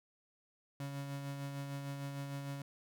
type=tone with tremolo; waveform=35% pulse; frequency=140 Hz; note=C#3; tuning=18 cents sharp; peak=-37 dBFS; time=0.8-2.62 s; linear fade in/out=2 ms; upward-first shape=sine; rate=6.6 Hz; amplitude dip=35%; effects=none